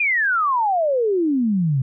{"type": "exponential sweep", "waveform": "sine", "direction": "down", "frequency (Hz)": [2489, 126.1], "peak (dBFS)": -16, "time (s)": [0, 1.82], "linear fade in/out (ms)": 5, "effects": []}